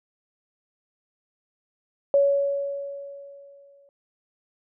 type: tone with exponential decay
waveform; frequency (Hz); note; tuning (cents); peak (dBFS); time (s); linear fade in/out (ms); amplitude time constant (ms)
sine; 561; C#5; +21; -14; 2.14-3.89; 1; 380
effects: none